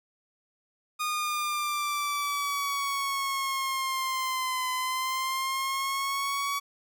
sawtooth exponential two-way sweep, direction down then up, 1230 to 1018 to 1132 Hz, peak -24 dBFS, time 0.99-6.6 s, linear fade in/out 20 ms, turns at 4.71 s, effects none

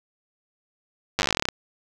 slowing click train, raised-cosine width 0.2 ms, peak -4 dBFS, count 17, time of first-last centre 1.19-1.487 s, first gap 9 ms, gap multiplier 1.09, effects none

